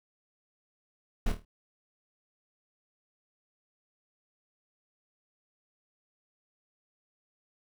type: noise with echo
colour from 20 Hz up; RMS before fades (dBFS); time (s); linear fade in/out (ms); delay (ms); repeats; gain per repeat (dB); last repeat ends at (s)
brown; -25; 1.26-1.32; 5; 26; 5; -7; 1.45
effects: none